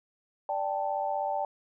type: chord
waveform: sine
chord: D suspended fourth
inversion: none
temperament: equal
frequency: 587.3 / 784 / 880 Hz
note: D5 / G5 / A5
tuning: 0 / 0 / 0 cents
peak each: -33 / -31 / -33 dBFS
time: 0.49-1.45 s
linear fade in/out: 2 ms
effects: none